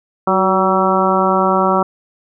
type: harmonic tone with a mistuned harmonic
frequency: 190 Hz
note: F#3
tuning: 46 cents sharp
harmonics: 1 / 2 / 3 / 4 / 5 / 6 / 7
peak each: -19 / -19 / -19 / -19 / -19 / -19 / -19 dBFS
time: 0.27-1.83 s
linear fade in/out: 5 ms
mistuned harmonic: 2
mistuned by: -40 cents
effects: none